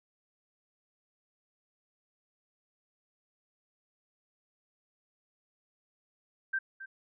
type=tone with echo; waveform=sine; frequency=1568 Hz; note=G6; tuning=in tune; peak=-28 dBFS; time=6.53-6.59 s; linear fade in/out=10 ms; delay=270 ms; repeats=1; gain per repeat=-13 dB; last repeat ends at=6.86 s; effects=none